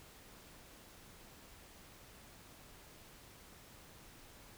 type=silence; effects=pink hiss -58 dBFS RMS until 4.57 s